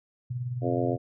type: tone with tremolo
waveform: sine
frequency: 123.47 Hz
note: B2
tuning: in tune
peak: -27 dBFS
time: 0.3-0.97 s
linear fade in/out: 10 ms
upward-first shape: sine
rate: 19 Hz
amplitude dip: 55%
type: harmonic tone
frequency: 87.31 Hz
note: F2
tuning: in tune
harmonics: 3 / 4 / 5 / 6 / 7 / 8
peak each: -30 / -31 / -32 / -33 / -33 / -34 dBFS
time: 0.61-0.98 s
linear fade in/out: 50 ms
effects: none